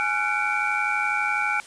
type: tone cluster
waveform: sine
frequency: 836 / 1372 / 1488 / 2268 / 2360 Hz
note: G#5 / F6 / F#6 / C#7 / D7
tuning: +11 / -31 / +9 / +39 / +8 cents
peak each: -28 dBFS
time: 0-1.6 s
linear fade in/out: 0 ms
effects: white hiss -45 dBFS RMS until 1.66 s + resampled to 22050 Hz